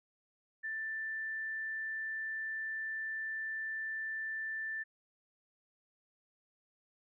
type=tone; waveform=sine; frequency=1770 Hz; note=A6; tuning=10 cents sharp; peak=-36 dBFS; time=0.63-4.84 s; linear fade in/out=20 ms; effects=none